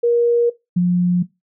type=tone pair in turn; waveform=sine; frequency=473.6 / 177.72 Hz; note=A#4 / F3; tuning=+27 / +31 cents; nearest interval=octave + perfect fourth; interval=1696 cents; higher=first; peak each=-12 dBFS; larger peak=neither; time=0.03-0.5 / 0.76-1.23 s; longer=neither; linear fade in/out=10 ms; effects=noise-tail reverb RT60 0.2 s tail -18 dB re dry